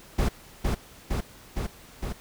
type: noise with echo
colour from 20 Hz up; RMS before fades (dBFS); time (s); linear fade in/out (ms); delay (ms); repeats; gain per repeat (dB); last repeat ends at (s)
brown; -23; 0.18-0.29; 10; 460; 4; -2; 2.13
effects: pink hiss -50 dBFS RMS until 2.2 s